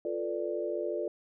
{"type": "chord", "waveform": "sine", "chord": "B half-diminished seventh", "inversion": "second", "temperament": "equal", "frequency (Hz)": [349.2, 440, 493.9, 587.3], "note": ["F4", "A4", "B4", "D5"], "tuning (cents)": [0, 0, 0, 0], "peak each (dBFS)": [-35, -36, -39, -35], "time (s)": [0.05, 1.08], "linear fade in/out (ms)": 2, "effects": []}